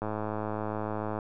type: click train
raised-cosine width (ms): 1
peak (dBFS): -19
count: 126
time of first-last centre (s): 0.02-1.188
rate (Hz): 107
effects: none